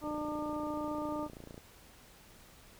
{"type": "harmonic tone", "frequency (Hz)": 300, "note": "D4", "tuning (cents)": 37, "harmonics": [1, 2, 3, 4], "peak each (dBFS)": [-37, -40, -42, -43], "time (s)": [0.01, 1.29], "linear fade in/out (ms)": 50}
{"type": "click train", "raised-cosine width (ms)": 2, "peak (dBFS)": -34, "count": 45, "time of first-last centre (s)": [0.04, 1.578], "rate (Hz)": 28.6}
{"effects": ["pink hiss -58 dBFS RMS until 2.79 s"]}